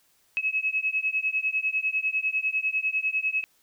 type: beating tone pair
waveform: sine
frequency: 2567 / 2577 Hz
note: E7 / E7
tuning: -47 / -40 cents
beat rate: 10 Hz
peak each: -27 dBFS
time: 0.37-3.44 s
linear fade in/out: 0 ms
effects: white hiss -65 dBFS RMS until 3.62 s